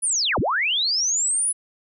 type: linear two-way sweep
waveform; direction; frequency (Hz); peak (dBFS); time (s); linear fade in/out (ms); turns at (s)
sine; down then up; 10190 to 46.44 to 10190; -19; 0.02-1.53; 20; 0.39
effects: none